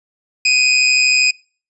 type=tone with amplitude modulation; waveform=25% pulse; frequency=2498 Hz; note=D#7; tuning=6 cents sharp; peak=-5 dBFS; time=0.45-1.31 s; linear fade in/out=5 ms; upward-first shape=sine; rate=133 Hz; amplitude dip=45%; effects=noise-tail reverb RT60 0.4 s tail -24 dB re dry + resampled to 22050 Hz